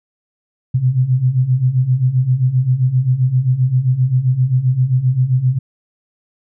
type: beating tone pair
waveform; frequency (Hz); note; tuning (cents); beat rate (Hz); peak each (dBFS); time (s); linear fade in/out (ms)
sine; 123.5 / 131.1; B2 / C3; 0 / +4; 7.6; -17 / -13; 0.74-5.59; 10
effects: none